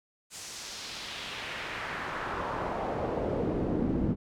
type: noise with band-pass filter sweep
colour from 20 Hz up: brown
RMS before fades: -33 dBFS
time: 0.3-4.16 s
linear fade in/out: 50 ms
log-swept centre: 7800 to 220 Hz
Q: 1.5
effects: none